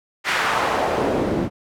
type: noise with band-pass filter sweep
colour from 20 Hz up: pink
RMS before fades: -21 dBFS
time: 0.24-1.5 s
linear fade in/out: 50 ms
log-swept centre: 2000 to 210 Hz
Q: 1.3
effects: none